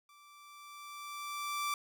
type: tone with level ramp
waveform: sawtooth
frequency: 1169 Hz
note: D6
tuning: 8 cents flat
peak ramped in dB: -55 to -28 dBFS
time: 0.09-1.74 s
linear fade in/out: 2 ms
effects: none